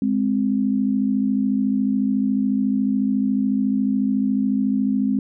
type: tone pair together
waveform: sine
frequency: 207.6 / 261.6 Hz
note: G#3 / C4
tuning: 0 / 0 cents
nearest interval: major third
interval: 400 cents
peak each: -20 dBFS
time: 0.02-5.19 s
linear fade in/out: 2 ms
effects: none